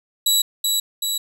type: tone with echo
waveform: 20% pulse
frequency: 3914 Hz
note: B7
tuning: 16 cents flat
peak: -9 dBFS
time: 0.26-0.42 s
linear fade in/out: 5 ms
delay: 380 ms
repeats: 2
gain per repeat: -3 dB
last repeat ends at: 1.18 s
effects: none

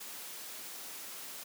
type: noise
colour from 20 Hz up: white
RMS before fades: -45 dBFS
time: 0-1.44 s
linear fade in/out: 10 ms
effects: high-pass 200 Hz 12 dB/octave

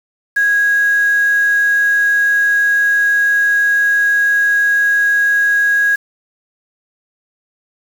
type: tone with quantisation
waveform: sine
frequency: 1651 Hz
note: G#6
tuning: 11 cents flat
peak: -10 dBFS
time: 0.36-5.96 s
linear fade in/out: 10 ms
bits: 5
effects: none

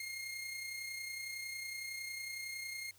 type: tone with amplitude modulation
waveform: sawtooth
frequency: 2134 Hz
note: C7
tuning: 34 cents sharp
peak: -36 dBFS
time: 0-2.91 s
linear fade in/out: 2 ms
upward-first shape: sine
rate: 30.9 Hz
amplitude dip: 40%
effects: added 97 Hz sine -70 dBFS peak until 2.98 s + white hiss -65 dBFS RMS until 2.98 s

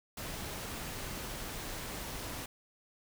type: noise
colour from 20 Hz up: pink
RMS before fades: -41 dBFS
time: 0.17-2.46 s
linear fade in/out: 5 ms
effects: none

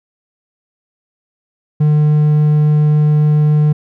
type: tone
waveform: triangle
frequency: 150.6 Hz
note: D3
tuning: 44 cents sharp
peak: -6 dBFS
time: 1.8-3.73 s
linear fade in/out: 10 ms
effects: none

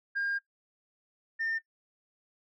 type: tone pair in turn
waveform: sine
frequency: 1611 / 1808.3 Hz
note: G6 / A6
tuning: +47 / +47 cents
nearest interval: major second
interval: 200 cents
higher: second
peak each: -27 / -28 dBFS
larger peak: first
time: 0.15-0.39 / 1.39-1.59 s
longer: first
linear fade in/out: 20 ms
effects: noise-tail reverb RT60 0.1 s tail -18 dB re dry + tanh soft clip ceiling -26 dBFS

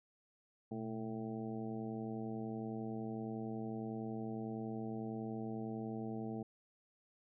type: harmonic tone with a mistuned harmonic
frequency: 110.9 Hz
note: A2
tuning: 14 cents sharp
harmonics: 1 / 2 / 3 / 4 / 5 / 6 / 7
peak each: -47 / -42 / -47 / -48 / -59 / -53 / -52 dBFS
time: 0.71-6.43 s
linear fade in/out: 5 ms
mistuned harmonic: 1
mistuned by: +140 cents
effects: none

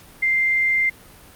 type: tone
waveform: sine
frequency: 2093 Hz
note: C7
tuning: in tune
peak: -16 dBFS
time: 0.22-0.9 s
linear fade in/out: 10 ms
effects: pink hiss -46 dBFS RMS until 1.35 s + Opus 48 kbps

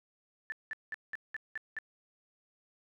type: tone bursts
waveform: sine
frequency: 1760 Hz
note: A6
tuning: in tune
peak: -35 dBFS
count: 7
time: 0.5-1.787 s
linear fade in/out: 0 ms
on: 21 ms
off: 190 ms
effects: none

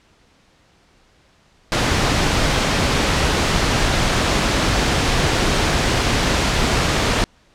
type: noise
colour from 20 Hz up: pink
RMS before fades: -17 dBFS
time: 1.72-7.24 s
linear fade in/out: 0 ms
effects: pink hiss -55 dBFS RMS until 7.54 s + low-pass 6000 Hz 12 dB/octave

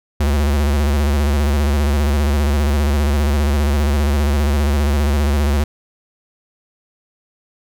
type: tone with vibrato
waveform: square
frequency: 72.3 Hz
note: D2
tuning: 27 cents flat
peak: -14 dBFS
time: 0.2-5.64 s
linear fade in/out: 5 ms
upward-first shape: square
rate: 15 Hz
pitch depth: 71 cents each way
effects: none

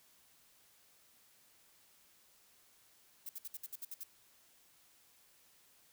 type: noise bursts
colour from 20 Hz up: violet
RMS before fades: -44 dBFS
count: 9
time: 3.26-4.036 s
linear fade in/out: 5 ms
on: 32 ms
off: 61 ms
effects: white hiss -67 dBFS RMS until 5.92 s

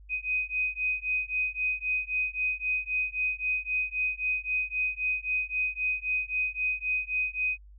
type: beating tone pair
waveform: sine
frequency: 2504 / 2507.8 Hz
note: D#7 / D#7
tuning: +10 / +13 cents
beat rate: 3.8 Hz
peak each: -30 dBFS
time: 0.09-7.58 s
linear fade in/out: 50 ms
effects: added 50 Hz sine -48 dBFS peak until 7.78 s

